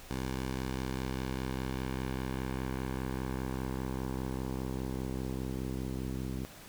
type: tone with low-pass filter sweep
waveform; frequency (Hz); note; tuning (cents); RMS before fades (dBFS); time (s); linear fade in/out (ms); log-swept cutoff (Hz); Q
10% pulse; 65; C2; -11; -36; 0.11-6.45; 0; 10000 to 320; 0.79
effects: pink hiss -51 dBFS RMS until 6.68 s